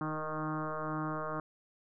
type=tone with frequency modulation; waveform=sine; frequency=464 Hz; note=A#4; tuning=8 cents flat; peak=-33 dBFS; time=0.01-1.4 s; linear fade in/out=2 ms; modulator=155 Hz; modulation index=5.8; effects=none